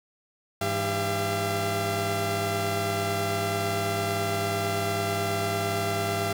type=tone cluster; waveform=sawtooth; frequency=101.9 / 164.3 / 398.6 / 681 Hz; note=G#2 / E3 / G4 / F5; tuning=-32 / -5 / +29 / -44 cents; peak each=-27 / -34 / -27 / -25 dBFS; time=0.61-6.33 s; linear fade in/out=5 ms; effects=none